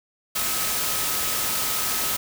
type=tone in noise; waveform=sine; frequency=1276 Hz; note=D#6; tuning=43 cents sharp; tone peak=-36 dBFS; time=0.35-2.17 s; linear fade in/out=10 ms; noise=white; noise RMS=-25 dBFS; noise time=0.35-2.17 s; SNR=-14 dB; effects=none